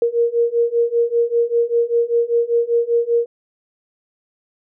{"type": "beating tone pair", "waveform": "sine", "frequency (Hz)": [466.9, 472], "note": ["A#4", "A#4"], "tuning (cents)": [3, 22], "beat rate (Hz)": 5.1, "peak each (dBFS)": [-18, -17], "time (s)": [0.02, 3.26], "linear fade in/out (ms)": 2, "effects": []}